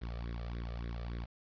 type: tone with flanger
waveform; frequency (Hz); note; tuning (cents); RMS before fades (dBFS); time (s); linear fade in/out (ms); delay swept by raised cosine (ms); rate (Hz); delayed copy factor
sawtooth; 58.27; A#1; 0; -40; 0.01-1.26; 20; 0.51 to 1.71; 3.5; +0.85
effects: resampled to 11025 Hz + 10-bit